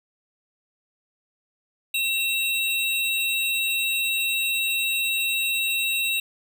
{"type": "tone pair together", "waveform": "square", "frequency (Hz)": [2698, 3816], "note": ["E7", "A#7"], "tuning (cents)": [40, 40], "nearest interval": "tritone", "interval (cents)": 600, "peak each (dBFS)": [-24, -28], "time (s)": [1.94, 6.2], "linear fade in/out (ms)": 5, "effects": []}